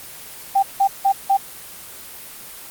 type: tone bursts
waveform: sine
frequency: 786 Hz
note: G5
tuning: 4 cents sharp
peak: -12 dBFS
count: 4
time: 0.55-1.372 s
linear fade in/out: 10 ms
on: 78 ms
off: 170 ms
effects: white hiss -37 dBFS RMS until 2.7 s + Opus 24 kbps